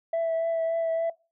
sine tone with vibrato, 659.3 Hz, E5, in tune, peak -21 dBFS, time 0.13-1.1 s, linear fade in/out 5 ms, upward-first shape triangle, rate 3.5 Hz, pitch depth 18 cents each way, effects noise-tail reverb RT60 0.3 s tail -23 dB re dry + tanh soft clip ceiling -22 dBFS

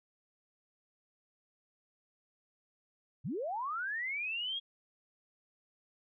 sine linear sweep, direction up, 96.8 to 3322 Hz, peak -34 dBFS, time 3.24-4.6 s, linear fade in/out 20 ms, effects none

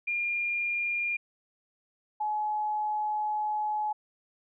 sine tone pair in turn, 2408 / 848.4 Hz, D7 / G#5, +43 / +37 cents, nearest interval octave + tritone, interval 1806 cents, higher first, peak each -27 dBFS, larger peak neither, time 0.07-1.17 / 2.2-3.93 s, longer second, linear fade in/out 10 ms, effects none

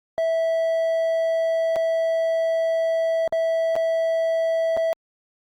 triangle tone with dropouts, 655 Hz, E5, 11 cents flat, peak -17 dBFS, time 0.18-4.93 s, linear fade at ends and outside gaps 0 ms, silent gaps 1.759-1.764 / 3.277-3.325 / 3.755-3.763 / 4.767-4.773 s, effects Opus 48 kbps

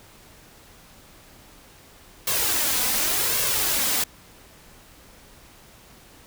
white noise with flanger, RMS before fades -23 dBFS, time 2.27-4.04 s, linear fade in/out 5 ms, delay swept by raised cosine 1.8 to 4 ms, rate 0.89 Hz, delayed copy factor +0.55, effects pink hiss -50 dBFS RMS until 6.26 s

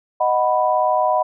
sine chord, B major, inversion first, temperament equal, 622.3 / 740 / 987.8 Hz, D#5 / F#5 / B5, 0 / 0 / 0 cents, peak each -19 dBFS, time 0.2-1.23 s, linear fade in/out 10 ms, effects none

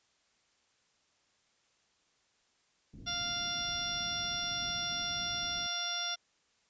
white low-pass noise, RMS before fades -50 dBFS, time 2.93-5.67 s, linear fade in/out 10 ms, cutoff 270 Hz, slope 24 dB/octave
harmonic tone, 698.5 Hz, F5, in tune, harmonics 1 / 2 / 3 / 4 / 5 / 6 / 7 / 8, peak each -44 / -41 / -47 / -45 / -37 / -47 / -48 / -38 dBFS, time 3.06-6.16 s, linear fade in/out 20 ms
effects white hiss -72 dBFS RMS until 6.69 s + resampled to 16000 Hz

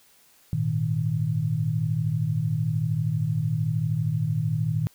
sine chord, Ab suspended second, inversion none, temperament just, 103.83 / 116.8 / 155.74 Hz, Ab2 / Bb2 / Eb3, 0 / +4 / +2 cents, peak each -31 / -26 / -25 dBFS, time 0.53-4.87 s, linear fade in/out 0 ms, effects white hiss -58 dBFS RMS until 4.94 s

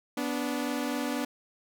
sawtooth tone pair together, 246.7 / 290.7 Hz, B3 / D4, -2 / -18 cents, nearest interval minor third, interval 284 cents, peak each -28 dBFS, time 0.17-1.25 s, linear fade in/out 5 ms, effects none

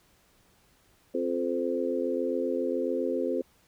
harmonic tone with a mistuned harmonic, 87.31 Hz, F2, in tune, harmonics 3 / 4 / 5 / 6, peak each -32 / -32 / -32 / -31 dBFS, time 1.14-3.42 s, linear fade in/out 10 ms, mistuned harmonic 6, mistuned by -19 cents, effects pink hiss -64 dBFS RMS until 3.67 s

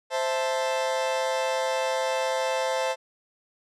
40% pulse chord, A minor, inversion first, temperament equal, 523.3 / 659.3 / 880 Hz, C5 / E5 / A5, 0 / 0 / 0 cents, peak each -26 / -30 / -29 dBFS, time 0.1-2.96 s, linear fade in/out 50 ms, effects low-pass 8000 Hz 12 dB/octave

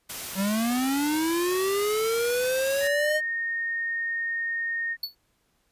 white noise, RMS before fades -35 dBFS, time 0.09-2.88 s, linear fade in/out 10 ms
square linear sweep, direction up, 187.4 to 620 Hz, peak -24 dBFS, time 0.35-3.21 s, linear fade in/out 50 ms
sine tone, 1845 Hz, A#6, 18 cents flat, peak -26 dBFS, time 2.8-4.97 s, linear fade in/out 50 ms
square tone with exponential decay, 4435 Hz, C#8, in tune, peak -25 dBFS, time 5.03-5.15 s, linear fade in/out 5 ms, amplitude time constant 25 ms
effects pink hiss -70 dBFS RMS until 5.71 s + resampled to 32000 Hz

